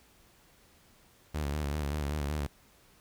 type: tone with vibrato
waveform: sawtooth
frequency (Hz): 73.42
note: D2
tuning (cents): 0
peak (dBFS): -27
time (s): 1.34-2.47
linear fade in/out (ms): 10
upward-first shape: square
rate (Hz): 5.2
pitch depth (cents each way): 59
effects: pink hiss -62 dBFS RMS until 3 s